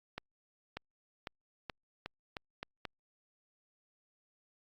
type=accelerating click train; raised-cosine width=0.3 ms; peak=-23 dBFS; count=8; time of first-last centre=0.18-2.852 s; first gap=590 ms; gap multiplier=0.85; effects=Opus 48 kbps